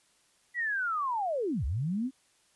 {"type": "linear two-way sweep", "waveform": "sine", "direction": "down then up", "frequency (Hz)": [1975.5, 58.27, 273.7], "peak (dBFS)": -28, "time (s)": [0.54, 2.11], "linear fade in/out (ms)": 50, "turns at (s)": 1.65, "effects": ["white hiss -67 dBFS RMS until 2.55 s", "resampled to 24000 Hz"]}